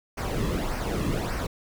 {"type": "noise with flanger", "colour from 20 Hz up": "brown", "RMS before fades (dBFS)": -28, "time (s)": [0.17, 1.47], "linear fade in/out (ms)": 10, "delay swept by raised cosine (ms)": [0.27, 1.37], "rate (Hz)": 1.7, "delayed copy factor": -0.6, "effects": []}